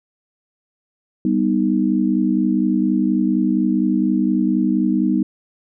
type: chord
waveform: sine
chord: G augmented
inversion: none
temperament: equal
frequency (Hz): 196 / 246.9 / 311.1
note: G3 / B3 / D#4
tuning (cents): 0 / 0 / 0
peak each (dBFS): -19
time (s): 1.25-5.23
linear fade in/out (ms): 2
effects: none